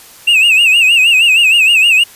triangle tone with vibrato, 2674 Hz, E7, 24 cents sharp, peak -4 dBFS, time 0.27-2.04 s, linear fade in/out 10 ms, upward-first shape sine, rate 6.4 Hz, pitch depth 120 cents each way, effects white hiss -38 dBFS RMS until 2.15 s + resampled to 32000 Hz

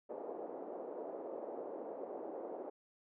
white band-pass noise, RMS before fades -45 dBFS, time 0.09-2.7 s, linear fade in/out 10 ms, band 340 to 610 Hz, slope 24 dB/octave, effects none

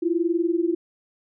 sine tone pair together, 331.1 / 351.8 Hz, E4 / F4, +8 / +13 cents, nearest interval minor second, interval 105 cents, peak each -22 / -23 dBFS, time 0.02-0.75 s, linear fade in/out 10 ms, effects none

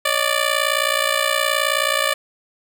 10% pulse ring-modulated tone, 587.3 Hz, D5, in tune, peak -6 dBFS, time 0.05-2.14 s, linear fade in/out 5 ms, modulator 29.5 Hz, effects none

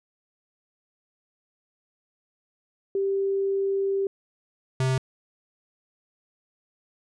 sine / square tone pair in turn, 392 / 130.81 Hz, G4 / C3, 0 / 0 cents, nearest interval octave + perfect fifth, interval 1900 cents, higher first, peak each -22 dBFS, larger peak neither, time 2.95-4.07 / 4.8-4.98 s, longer first, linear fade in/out 2 ms, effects resampled to 22050 Hz

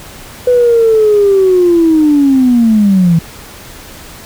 sine linear sweep, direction down, 500 to 161.5 Hz, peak -4 dBFS, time 0.47-3.19 s, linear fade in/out 5 ms, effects tanh soft clip ceiling 0 dBFS + pink hiss -32 dBFS RMS until 4.25 s

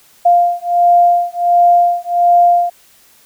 sine beating tone pair, 698.5 / 699.9 Hz, F5 / F5, 0 / +4 cents, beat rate 1.4 Hz, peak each -11 dBFS, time 0.25-2.7 s, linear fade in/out 10 ms, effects white hiss -48 dBFS RMS until 3.25 s

